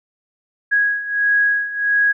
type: beating tone pair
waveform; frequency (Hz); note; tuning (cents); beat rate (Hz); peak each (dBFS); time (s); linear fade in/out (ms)
sine; 1655 / 1656.5; G#6 / G#6; -6 / -5; 1.5; -20 / -16; 0.71-2.13; 20
effects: none